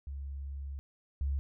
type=tone pair in turn; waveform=sine; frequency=69.3 / 69.3 Hz; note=C#2 / C#2; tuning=0 / 0 cents; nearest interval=unison; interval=0 cents; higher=neither; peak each=-37 / -29 dBFS; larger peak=second; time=0.07-0.79 / 1.21-1.39 s; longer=first; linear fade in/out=0 ms; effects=none